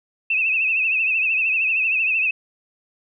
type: tone with vibrato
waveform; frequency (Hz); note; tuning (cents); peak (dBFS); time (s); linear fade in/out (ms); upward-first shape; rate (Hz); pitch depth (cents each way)
sine; 2600; E7; -24; -17; 0.3-2.31; 5; triangle; 13; 88
effects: none